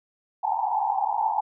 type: band-pass noise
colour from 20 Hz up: pink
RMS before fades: -25 dBFS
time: 0.43-1.41 s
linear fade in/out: 10 ms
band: 780 to 910 Hz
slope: 96 dB/octave
effects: none